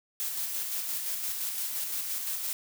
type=noise with tremolo; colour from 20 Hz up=blue; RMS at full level=-32 dBFS; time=0.2-2.53 s; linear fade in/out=0 ms; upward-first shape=square; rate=5.8 Hz; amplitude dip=30%; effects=none

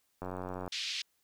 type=click train; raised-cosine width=1 ms; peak=-25 dBFS; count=43; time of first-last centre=0.22-0.678 s; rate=91.7 Hz
type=band-pass noise; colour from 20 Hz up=pink; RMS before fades=-37 dBFS; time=0.72-1.02 s; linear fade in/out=5 ms; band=2700 to 5000 Hz; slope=24 dB/octave
effects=white hiss -75 dBFS RMS until 1.23 s

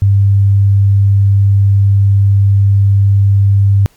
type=tone; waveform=sine; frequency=99.4 Hz; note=G2; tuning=25 cents sharp; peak=-5 dBFS; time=0.02-3.86 s; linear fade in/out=0 ms; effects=pink hiss -50 dBFS RMS until 3.96 s + MP3 96 kbps

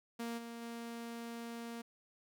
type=tone with level steps; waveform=sawtooth; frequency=233.1 Hz; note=A#3; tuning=in tune; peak=-35 / -41 / -39 dBFS; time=0.19-1.82 s; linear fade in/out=10 ms; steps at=0.37 / 0.61 s; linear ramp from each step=20 ms; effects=none

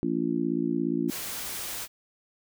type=harmonic tone; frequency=57.2 Hz; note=A#1; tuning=32 cents flat; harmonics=3 / 4 / 5 / 6; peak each=-33 / -31 / -28 / -30 dBFS; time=0.03-1.1 s; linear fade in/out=0 ms
type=noise; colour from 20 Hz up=white; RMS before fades=-35 dBFS; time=1.08-1.88 s; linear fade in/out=50 ms
effects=none

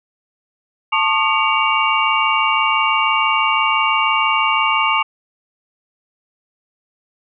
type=tone cluster; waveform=sine; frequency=885 / 1086 / 1212 / 2261 / 2788 Hz; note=A5 / C#6 / D#6 / C#7 / F7; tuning=+10 / -36 / -46 / +34 / -4 cents; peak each=-20 dBFS; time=0.92-5.03 s; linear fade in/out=10 ms; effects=none

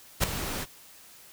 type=noise with ADSR envelope; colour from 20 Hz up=pink; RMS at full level=-20 dBFS; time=0.2-0.66 s; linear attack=36 ms; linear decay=4 ms; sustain=-13 dB; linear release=34 ms; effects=white hiss -52 dBFS RMS until 1.32 s

